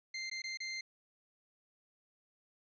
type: tone with dropouts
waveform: 25% pulse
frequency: 2089 Hz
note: C7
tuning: 3 cents flat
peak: -35 dBFS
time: 0.14-0.81 s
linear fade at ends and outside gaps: 5 ms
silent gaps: 0.299-0.313 / 0.42-0.439 / 0.573-0.602 s
effects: resampled to 16000 Hz